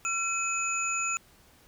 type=tone cluster; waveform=sine; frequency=1350 / 2540 / 6950 Hz; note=E6 / D#7 / A8; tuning=+41 / +35 / -22 cents; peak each=-33 / -31 / -31 dBFS; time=0.05-1.17 s; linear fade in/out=0 ms; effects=pink hiss -59 dBFS RMS until 1.67 s